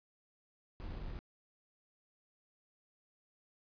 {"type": "noise with sample-and-hold", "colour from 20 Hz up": "brown", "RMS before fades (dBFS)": -43, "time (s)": [0.8, 1.19], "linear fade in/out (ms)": 0, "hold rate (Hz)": 3675, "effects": ["resampled to 11025 Hz"]}